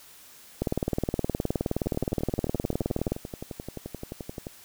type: two click trains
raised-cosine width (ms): 2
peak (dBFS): -12 / -21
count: 49 / 31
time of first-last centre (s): 0.62-3.12 / 1.86-4.469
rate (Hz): 19.2 / 11.5
effects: white hiss -51 dBFS RMS until 4.64 s